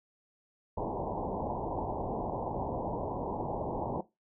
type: low-pass noise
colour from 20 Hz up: white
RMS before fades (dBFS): -35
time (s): 0.77-4.01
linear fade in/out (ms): 5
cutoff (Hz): 970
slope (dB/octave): 96
effects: noise-tail reverb RT60 0.2 s tail -17 dB re dry